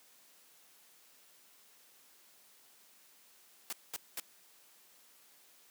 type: noise bursts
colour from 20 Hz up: white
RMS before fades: -39 dBFS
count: 3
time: 3.7-4.198 s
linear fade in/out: 0 ms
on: 26 ms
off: 210 ms
effects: white hiss -63 dBFS RMS until 5.7 s + high-pass 200 Hz 12 dB/octave